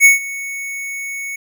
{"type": "tone with ADSR envelope", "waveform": "square", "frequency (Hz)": 2217, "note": "C#7", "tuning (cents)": 0, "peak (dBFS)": -4, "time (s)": [0, 1.36], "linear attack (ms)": 48, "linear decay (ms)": 140, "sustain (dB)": -20, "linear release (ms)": 6, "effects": []}